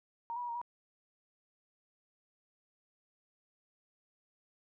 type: tone with pitch steps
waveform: sine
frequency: 931 / 976 / 964 / 935 / 964 Hz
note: A#5 / B5 / B5 / A#5 / B5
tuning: -2 / -21 / -42 / +5 / -42 cents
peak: -36 dBFS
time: 0.3-0.615 s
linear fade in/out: 0 ms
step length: 63 ms
effects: none